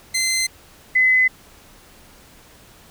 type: tone pair in turn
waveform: 15% pulse / sine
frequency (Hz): 2067 / 2026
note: C7 / B6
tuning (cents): -22 / +44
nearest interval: unison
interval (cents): 34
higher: first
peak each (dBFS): -12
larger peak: neither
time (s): 0.14-0.47 / 0.95-1.28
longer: neither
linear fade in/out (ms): 10
effects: pink hiss -48 dBFS RMS until 2.9 s